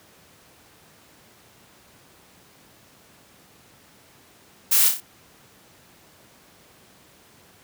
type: noise with echo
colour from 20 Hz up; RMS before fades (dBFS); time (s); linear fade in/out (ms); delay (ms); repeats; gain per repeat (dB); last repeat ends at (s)
blue; -18; 4.71-4.89; 10; 29; 4; -5; 5.006
effects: pink hiss -53 dBFS RMS until 7.63 s + high-pass 100 Hz 12 dB/octave